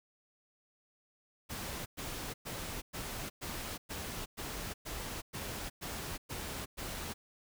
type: noise bursts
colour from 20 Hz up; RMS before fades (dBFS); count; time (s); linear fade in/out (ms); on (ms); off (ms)
pink; -41; 12; 1.49-7.14; 20; 370; 110
effects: none